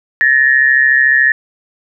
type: tone pair together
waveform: sine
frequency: 1730.9 / 1864.7 Hz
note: A6 / A#6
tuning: -29 / 0 cents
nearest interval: minor second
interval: 129 cents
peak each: -10 dBFS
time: 0.21-1.32 s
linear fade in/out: 0 ms
effects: none